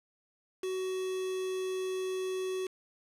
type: tone with quantisation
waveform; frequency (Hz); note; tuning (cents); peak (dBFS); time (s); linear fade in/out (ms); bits
triangle; 374.4; F#4; +20; -30; 0.63-2.67; 5; 7
effects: low-pass 11000 Hz 12 dB/octave